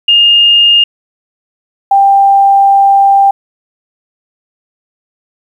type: tone pair in turn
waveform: sine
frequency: 2830 / 790.9 Hz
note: F7 / G5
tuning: +22 / +15 cents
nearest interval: octave + minor seventh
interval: 2207 cents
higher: first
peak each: -3 dBFS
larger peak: neither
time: 0.08-0.84 / 1.91-3.31 s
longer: second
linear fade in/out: 5 ms
effects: 7-bit